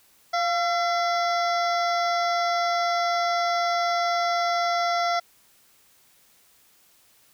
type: harmonic tone with a mistuned harmonic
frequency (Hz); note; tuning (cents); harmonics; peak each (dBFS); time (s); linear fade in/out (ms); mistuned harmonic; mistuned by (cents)
678; E5; +49; 1 / 2 / 3 / 5 / 6 / 7 / 8 / 9; -23 / -27 / -32 / -38 / -41 / -39 / -37 / -44; 0.33-5.2; 10; 1; +44
effects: white hiss -59 dBFS RMS until 7.33 s